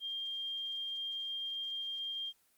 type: tone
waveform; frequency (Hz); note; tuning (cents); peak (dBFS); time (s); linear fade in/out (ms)
sine; 3201; G7; +36; -36; 0-2.33; 50
effects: white hiss -71 dBFS RMS until 2.57 s + Opus 24 kbps